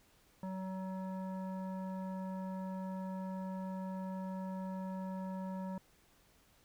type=tone with frequency modulation; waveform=sine; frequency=187.8 Hz; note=F#3; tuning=26 cents sharp; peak=-38 dBFS; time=0.43-5.78 s; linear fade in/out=2 ms; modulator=755 Hz; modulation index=0.69; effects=pink hiss -68 dBFS RMS until 6.64 s